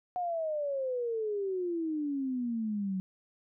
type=exponential sweep; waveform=sine; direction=down; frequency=730 to 185 Hz; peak=-30 dBFS; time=0.16-3 s; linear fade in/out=0 ms; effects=none